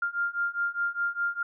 sine beating tone pair, 1396.9 / 1401.8 Hz, F6 / F6, 0 / +6 cents, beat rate 4.9 Hz, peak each -30 / -29 dBFS, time 0.02-1.43 s, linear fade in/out 5 ms, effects none

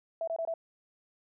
sine tone bursts, 659.3 Hz, E5, in tune, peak -30 dBFS, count 4, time 0.21-0.539 s, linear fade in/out 2 ms, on 65 ms, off 23 ms, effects none

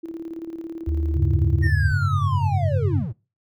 sine tone with tremolo, 329.6 Hz, E4, in tune, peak -28 dBFS, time 0.03-1.7 s, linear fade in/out 10 ms, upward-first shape square, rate 18 Hz, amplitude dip 60%
sine tone with pitch glide, 76 to 76.84 Hz, D#2 to D#2, -40 to -21 cents, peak -20 dBFS, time 0.87-1.92 s, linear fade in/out 5 ms, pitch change +19 cents, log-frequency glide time 1.19-1.58 s
sine chord, F# suspended second, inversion none, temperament equal with one note detuned, 92.5 / 102.4 / 138.59 Hz, F#2 / G#2 / C#3, 0 / -24 / 0 cents, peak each -23 dBFS, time 1.14-3.06 s, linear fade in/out 50 ms
triangle linear sweep, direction down, 1864.7 to 87.31 Hz, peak -24 dBFS, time 1.62-3.13 s, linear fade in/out 20 ms
effects noise-tail reverb RT60 0.3 s tail -23 dB re dry

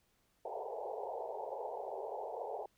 pink band-pass noise, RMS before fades -42 dBFS, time 0.45-2.66 s, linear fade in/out 5 ms, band 400 to 920 Hz, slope 96 dB/octave, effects pink hiss -75 dBFS RMS until 2.77 s

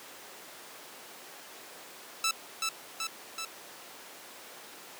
10% pulse tone with echo, 1318.5 Hz, E6, in tune, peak -18 dBFS, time 2.24-2.31 s, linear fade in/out 2 ms, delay 380 ms, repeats 3, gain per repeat -3 dB, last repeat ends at 3.45 s, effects pink hiss -47 dBFS RMS until 4.99 s + high-pass 400 Hz 12 dB/octave

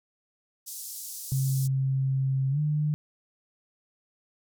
white band-pass noise, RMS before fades -39 dBFS, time 0.66-1.68 s, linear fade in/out 20 ms, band 5100 to 15000 Hz, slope 24 dB/octave
sine tone with pitch glide, 133.9 to 150.3 Hz, C3 to D3, +40 to +40 cents, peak -23 dBFS, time 1.32-2.94 s, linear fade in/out 0 ms, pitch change +200 cents, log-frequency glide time 2.5-2.59 s
effects none

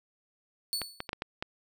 sawtooth tone with exponential decay, 4445 Hz, C#8, 4 cents sharp, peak -24 dBFS, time 0.73-1.07 s, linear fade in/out 0 ms, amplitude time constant 73 ms
clicks, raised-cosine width 0.3 ms, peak -17 dBFS, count 6, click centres 0.817 / 1.004 / 1.092 / 1.131 / 1.221 / 1.425 s
effects none

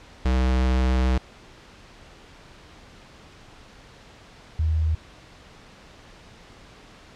square / sine tone pair in turn, 63.8 / 79.25 Hz, C2 / D#2, -43 / +32 cents, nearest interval major third, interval 375 cents, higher second, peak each -19 dBFS, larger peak neither, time 0.25-1.18 / 4.59-4.95 s, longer first, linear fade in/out 5 ms, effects pink hiss -48 dBFS RMS until 7.15 s + low-pass 5000 Hz 12 dB/octave

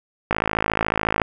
click train, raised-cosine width 0.5 ms, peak -4 dBFS, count 50, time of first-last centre 0.31-1.217 s, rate 54 Hz, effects none

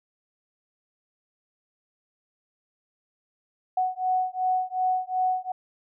sine beating tone pair, 740 / 742.7 Hz, F#5 / F#5, 0 / +6 cents, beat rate 2.7 Hz, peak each -26 dBFS, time 3.77-5.52 s, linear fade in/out 5 ms, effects none

